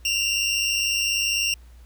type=tone pair together; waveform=25% pulse; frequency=2719 / 2819 Hz; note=F7 / F7; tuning=-47 / +16 cents; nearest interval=minor second; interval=63 cents; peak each=-20 dBFS; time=0.05-1.54 s; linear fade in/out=2 ms; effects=added 60 Hz sine -44 dBFS peak until 1.85 s + pink hiss -59 dBFS RMS until 1.85 s